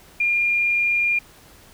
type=tone; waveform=sine; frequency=2408 Hz; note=D7; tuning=43 cents sharp; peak=-17 dBFS; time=0.2-1.19 s; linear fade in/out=5 ms; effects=pink hiss -49 dBFS RMS until 1.73 s